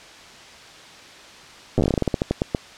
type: slowing click train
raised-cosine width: 2 ms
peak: -6 dBFS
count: 18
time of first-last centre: 1.78-2.548 s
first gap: 8 ms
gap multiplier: 1.19
effects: white hiss -43 dBFS RMS until 2.77 s + low-pass 5000 Hz 12 dB/octave